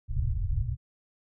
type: low-pass noise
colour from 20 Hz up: pink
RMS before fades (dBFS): -28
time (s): 0.08-0.77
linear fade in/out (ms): 50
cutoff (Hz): 130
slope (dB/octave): 96
effects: none